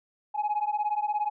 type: beating tone pair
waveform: sine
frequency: 830.6 / 847.6 Hz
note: G#5 / G#5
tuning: 0 / +35 cents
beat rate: 17 Hz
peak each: -27 dBFS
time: 0.34-1.3 s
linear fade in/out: 20 ms
effects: tanh soft clip ceiling -21 dBFS